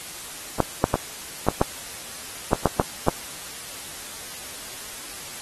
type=clicks; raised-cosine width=1 ms; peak=-3 dBFS; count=9; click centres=0.603 / 0.841 / 0.941 / 1.486 / 1.615 / 2.532 / 2.657 / 2.798 / 3.084 s; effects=white hiss -37 dBFS RMS until 5.41 s + AAC 32 kbps